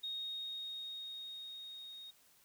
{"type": "tone with level ramp", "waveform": "sine", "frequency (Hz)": 3729, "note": "A#7", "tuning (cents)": 0, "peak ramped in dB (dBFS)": [-38, -48], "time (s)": [0.03, 2.11], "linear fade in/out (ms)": 10, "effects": ["white hiss -67 dBFS RMS until 2.44 s"]}